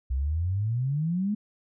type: exponential sweep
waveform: sine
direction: up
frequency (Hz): 62 to 215.9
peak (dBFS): -24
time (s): 0.1-1.35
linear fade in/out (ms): 10
effects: none